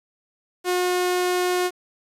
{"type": "tone", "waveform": "sawtooth", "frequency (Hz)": 360.6, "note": "F#4", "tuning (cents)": -45, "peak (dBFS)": -16, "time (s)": [0.64, 1.71], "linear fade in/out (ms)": 50, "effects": ["resampled to 32000 Hz", "8-bit"]}